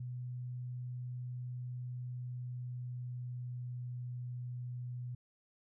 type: tone with pitch glide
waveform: sine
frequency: 124.2 to 123.34 Hz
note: B2 to B2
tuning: +10 to -2 cents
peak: -39 dBFS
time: 0-5.15 s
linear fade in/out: 5 ms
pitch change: -12 cents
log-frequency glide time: 2-3.89 s
effects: none